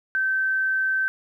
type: tone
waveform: sine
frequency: 1546 Hz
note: G6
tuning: 24 cents flat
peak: -20 dBFS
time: 0.15-1.08 s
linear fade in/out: 0 ms
effects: 10-bit